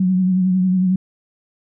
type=tone with vibrato; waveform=sine; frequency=185 Hz; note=F#3; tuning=in tune; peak=-13 dBFS; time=0-0.96 s; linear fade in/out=5 ms; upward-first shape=triangle; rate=11 Hz; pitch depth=46 cents each way; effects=none